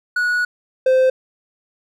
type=tone pair in turn; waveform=triangle; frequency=1463 / 518.7 Hz; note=F#6 / C5; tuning=-20 / -15 cents; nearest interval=octave + tritone; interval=1795 cents; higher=first; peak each=-14 / -9 dBFS; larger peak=second; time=0.16-0.45 / 0.86-1.1 s; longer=first; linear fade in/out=5 ms; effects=none